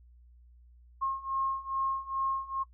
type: beating tone pair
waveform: sine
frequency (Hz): 1074 / 1076.4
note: C6 / C6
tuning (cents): +45 / +49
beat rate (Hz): 2.4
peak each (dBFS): -34 / -32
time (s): 1.01-2.64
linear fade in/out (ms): 20
effects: noise-tail reverb RT60 0.1 s tail -20 dB re dry + added 60 Hz sine -54 dBFS peak until 2.73 s